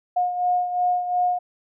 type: beating tone pair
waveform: sine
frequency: 718 / 720.8 Hz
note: F5 / F#5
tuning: +48 / -45 cents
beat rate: 2.8 Hz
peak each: -20 / -27 dBFS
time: 0.16-1.39 s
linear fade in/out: 10 ms
effects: none